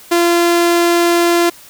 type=tone; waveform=sawtooth; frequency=343.6 Hz; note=F4; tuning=28 cents flat; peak=-6 dBFS; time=0.11-1.5 s; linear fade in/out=10 ms; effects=white hiss -40 dBFS RMS until 1.69 s